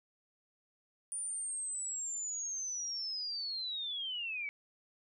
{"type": "linear sweep", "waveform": "sine", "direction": "down", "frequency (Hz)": [9397, 2233], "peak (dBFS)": -36, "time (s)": [1.12, 4.49], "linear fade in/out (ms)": 0, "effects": []}